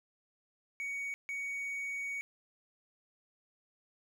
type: tone bursts at uneven times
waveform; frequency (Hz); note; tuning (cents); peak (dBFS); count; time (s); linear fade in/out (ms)
triangle; 2241; C#7; +18; -34; 2; 0.8-1.14 / 1.29-2.21; 0
effects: none